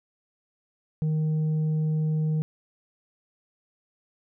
triangle tone with tanh clipping, 155.56 Hz, D#3, in tune, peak -23 dBFS, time 1.02-2.42 s, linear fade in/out 0 ms, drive 8 dB, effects none

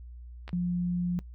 clicks, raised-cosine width 0.3 ms, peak -26 dBFS, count 2, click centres 0.479 / 0.492 s
sine tone, 176.7 Hz, F3, 21 cents sharp, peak -26 dBFS, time 0.53-1.19 s, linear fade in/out 0 ms
effects noise-tail reverb RT60 0.1 s tail -21 dB re dry + added 60 Hz sine -42 dBFS peak until 1.34 s

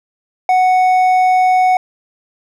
sine tone with hard clipping, 740 Hz, F#5, in tune, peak -10 dBFS, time 0.49-1.77 s, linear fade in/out 2 ms, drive 5 dB, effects none

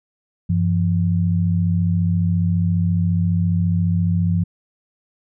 sine tone pair together, 96 / 170.58 Hz, G2 / F3, -36 / -40 cents, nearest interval minor seventh, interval 996 cents, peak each -18 dBFS, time 0.49-4.44 s, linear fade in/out 10 ms, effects none

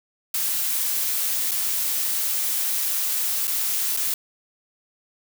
blue noise with dropouts, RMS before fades -24 dBFS, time 0.34-4.14 s, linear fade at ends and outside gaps 2 ms, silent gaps 1.511-1.516 / 3.472-3.477 / 3.966-3.972 s, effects none

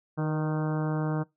harmonic tone with a mistuned harmonic, 154.5 Hz, D#3, 12 cents flat, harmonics 1 / 2 / 3 / 4 / 5 / 6 / 7 / 8 / 9 / 10, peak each -27 / -33 / -37 / -39 / -41 / -43 / -44 / -45 / -46 / -47 dBFS, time 0.17-1.24 s, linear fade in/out 20 ms, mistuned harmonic 3, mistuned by +30 cents, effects noise-tail reverb RT60 0.2 s tail -23 dB re dry

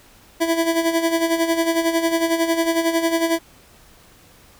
25% pulse tone with tremolo, 331 Hz, E4, 7 cents sharp, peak -11 dBFS, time 0.4-3.39 s, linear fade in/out 20 ms, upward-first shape sine, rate 11 Hz, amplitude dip 65%, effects pink hiss -50 dBFS RMS until 4.59 s

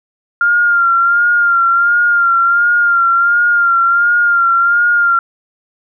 sine tone with vibrato, 1396.9 Hz, F6, in tune, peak -8 dBFS, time 0.41-5.19 s, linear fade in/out 2 ms, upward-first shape sine, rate 1.4 Hz, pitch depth 37 cents each way, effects none

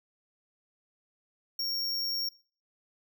square tone, 5530 Hz, F8, 18 cents flat, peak -30 dBFS, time 1.59-2.29 s, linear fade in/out 5 ms, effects noise-tail reverb RT60 0.4 s tail -21 dB re dry

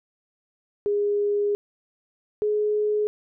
sine tone pair in turn, 410.4 / 421.2 Hz, G#4 / G#4, -21 / +24 cents, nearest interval unison, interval 45 cents, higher second, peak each -20 dBFS, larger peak neither, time 0.86-1.55 / 2.42-3.07 s, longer first, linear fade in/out 0 ms, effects none

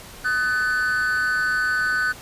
triangle tone with amplitude modulation, 1500 Hz, F#6, 23 cents sharp, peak -14 dBFS, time 0.24-2.13 s, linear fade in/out 20 ms, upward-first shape sine, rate 247 Hz, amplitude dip 75%, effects pink hiss -41 dBFS RMS until 2.21 s + resampled to 32000 Hz

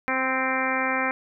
harmonic tone with a mistuned harmonic, 261.6 Hz, C4, in tune, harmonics 1 / 2 / 3 / 4 / 5 / 6 / 7 / 8 / 9, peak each -31 / -31 / -31 / -31 / -31 / -31 / -31 / -31 / -31 dBFS, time 0.08-1.11 s, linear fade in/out 0 ms, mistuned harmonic 4, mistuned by -16 cents, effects none

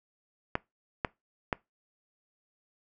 clicks, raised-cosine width 0.5 ms, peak -12 dBFS, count 3, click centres 0.554 / 1.048 / 1.528 s, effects noise-tail reverb RT60 0.2 s tail -22 dB re dry

